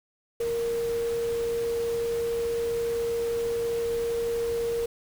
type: tone in noise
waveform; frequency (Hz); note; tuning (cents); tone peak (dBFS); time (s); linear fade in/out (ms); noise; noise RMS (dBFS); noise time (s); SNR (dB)
sine; 466.2; A#4; 0; -25; 0.4-4.86; 5; pink; -41; 0.4-4.86; +13
effects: none